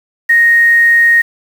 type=tone with quantisation; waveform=sine; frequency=1864.7 Hz; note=A#6; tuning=in tune; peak=-5 dBFS; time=0.29-1.22 s; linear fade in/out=10 ms; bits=5; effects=none